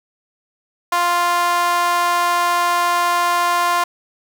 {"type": "tone with high-pass filter", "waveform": "sawtooth", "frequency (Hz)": 349.2, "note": "F4", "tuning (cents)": 0, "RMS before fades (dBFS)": -17, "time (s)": [0.92, 3.84], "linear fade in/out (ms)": 5, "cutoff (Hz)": 920, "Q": 4.3, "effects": []}